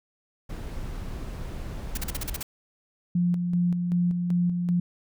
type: noise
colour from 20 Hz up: brown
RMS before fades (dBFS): -34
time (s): 0.49-2.42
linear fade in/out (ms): 10
type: noise bursts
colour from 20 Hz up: white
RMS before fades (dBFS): -32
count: 8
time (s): 1.95-2.43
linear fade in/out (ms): 5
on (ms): 25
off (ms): 40
type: tone with tremolo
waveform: sine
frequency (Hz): 175.7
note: F3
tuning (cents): +11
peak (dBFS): -20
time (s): 3.15-4.8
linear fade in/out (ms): 5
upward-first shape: square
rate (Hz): 2.6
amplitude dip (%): 40
effects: none